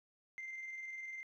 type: tone with tremolo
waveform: sine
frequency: 2087 Hz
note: C7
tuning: 5 cents flat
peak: -40 dBFS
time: 0.38-1.23 s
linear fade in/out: 0 ms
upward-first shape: square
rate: 20 Hz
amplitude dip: 35%
effects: tanh soft clip ceiling -40 dBFS